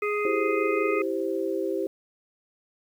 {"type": "harmonic tone", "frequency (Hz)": 415.9, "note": "G#4", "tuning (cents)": 2, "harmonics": [1, 3, 5, 6], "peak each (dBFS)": [-26, -31, -33, -34], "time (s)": [0.02, 1.02], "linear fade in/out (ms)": 5}
{"type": "chord", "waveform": "sine", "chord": "C major", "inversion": "first", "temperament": "equal with one note detuned", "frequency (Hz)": [329.6, 390.6, 523.3], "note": ["E4", "G4", "C5"], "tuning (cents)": [0, -6, 0], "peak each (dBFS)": [-30, -28, -31], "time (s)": [0.25, 1.87], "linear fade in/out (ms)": 2}
{"effects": ["9-bit"]}